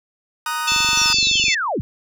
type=chord; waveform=40% pulse; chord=D# minor; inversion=second; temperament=just; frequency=933.4 / 1244.5 / 1493.4 Hz; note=A#5 / D#6 / F#6; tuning=+2 / 0 / +16 cents; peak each=-26 / -24 / -27 dBFS; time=0.46-1.13 s; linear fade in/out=2 ms
type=harmonic tone; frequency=880 Hz; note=A5; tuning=in tune; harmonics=3 / 4 / 5 / 6 / 7 / 8; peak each=-20 / -22 / -24 / -26 / -27 / -28 dBFS; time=0.67-1.55 s; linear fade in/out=10 ms
type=click train; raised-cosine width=3 ms; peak=-21 dBFS; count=19; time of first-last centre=0.72-1.483 s; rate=23.6 Hz
type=linear sweep; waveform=sine; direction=down; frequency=5960 to 59.3 Hz; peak=-19 dBFS; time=0.97-1.81 s; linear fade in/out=0 ms
effects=none